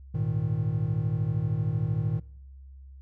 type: chord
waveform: triangle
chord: Ab suspended second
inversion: none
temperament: just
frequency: 103.83 / 116.8 / 155.74 Hz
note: Ab2 / Bb2 / Eb3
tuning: 0 / +4 / +2 cents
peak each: -29 / -27 / -27 dBFS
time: 0.14-2.2 s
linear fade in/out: 10 ms
effects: noise-tail reverb RT60 0.8 s tail -25 dB re dry + added 67 Hz sine -44 dBFS peak until 3.01 s